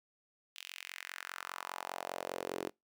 sawtooth tone with high-pass filter sweep, 45 Hz, F#1, 47 cents flat, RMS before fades -43 dBFS, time 0.55-2.7 s, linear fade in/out 20 ms, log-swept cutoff 3100 to 360 Hz, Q 2.4, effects noise-tail reverb RT60 0.2 s tail -26 dB re dry

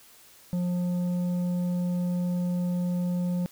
sine tone with tanh clipping, 177.7 Hz, F3, 30 cents sharp, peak -26 dBFS, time 0.53-3.46 s, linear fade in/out 0 ms, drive 7 dB, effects white hiss -54 dBFS RMS until 3.51 s

